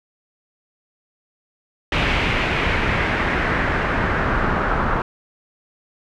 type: noise with low-pass filter sweep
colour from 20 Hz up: pink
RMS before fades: -20 dBFS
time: 1.92-5.02 s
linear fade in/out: 2 ms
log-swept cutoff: 2700 to 1300 Hz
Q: 2.2
effects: none